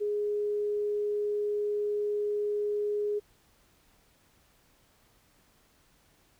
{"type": "tone", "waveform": "sine", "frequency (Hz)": 415.3, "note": "G#4", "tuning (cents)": 0, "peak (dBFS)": -27, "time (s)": [0, 3.2], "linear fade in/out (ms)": 20, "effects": ["pink hiss -65 dBFS RMS until 6.39 s"]}